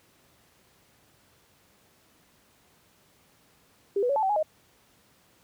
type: tone with pitch steps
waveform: sine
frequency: 399.6 / 490.8 / 561 / 871 / 767 / 833 / 622 Hz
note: G4 / B4 / C#5 / A5 / G5 / G#5 / D#5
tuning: +33 / -11 / +21 / -18 / -38 / +5 / -1 cents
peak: -22 dBFS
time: 3.96-4.429 s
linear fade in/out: 5 ms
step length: 67 ms
effects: pink hiss -62 dBFS RMS until 5.43 s + high-pass 80 Hz 12 dB/octave